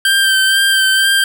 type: tone with vibrato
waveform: 25% pulse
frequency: 1568 Hz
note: G6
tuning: in tune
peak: -6 dBFS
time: 0.05-1.24 s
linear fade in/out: 2 ms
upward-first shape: sine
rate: 2.1 Hz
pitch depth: 23 cents each way
effects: none